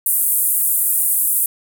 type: band-pass noise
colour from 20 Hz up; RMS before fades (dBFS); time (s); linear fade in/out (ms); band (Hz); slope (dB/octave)
white; -17; 0.06-1.46; 2; 8800 to 16000; 48
effects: none